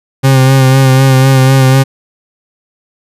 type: tone with vibrato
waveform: 40% pulse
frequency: 132.7 Hz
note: C3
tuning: 25 cents sharp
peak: -3 dBFS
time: 0.23-1.84 s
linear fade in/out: 20 ms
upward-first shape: sine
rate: 4 Hz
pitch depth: 30 cents each way
effects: resampled to 32000 Hz